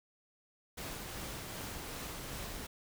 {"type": "noise with tremolo", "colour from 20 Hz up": "pink", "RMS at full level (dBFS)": -42, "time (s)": [0.77, 2.67], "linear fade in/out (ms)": 10, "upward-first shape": "triangle", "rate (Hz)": 2.6, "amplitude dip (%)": 25, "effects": []}